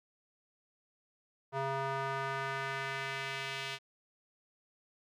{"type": "tone with band-pass filter sweep", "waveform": "square", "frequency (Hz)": 135.9, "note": "C#3", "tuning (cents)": -34, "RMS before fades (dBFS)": -37, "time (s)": [1.52, 3.79], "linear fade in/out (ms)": 50, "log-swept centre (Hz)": [860, 3000], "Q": 1.4, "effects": []}